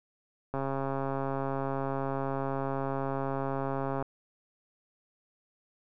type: click train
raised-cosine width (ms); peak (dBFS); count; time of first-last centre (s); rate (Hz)
1; -19; 475; 0.54-4.025; 136
effects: none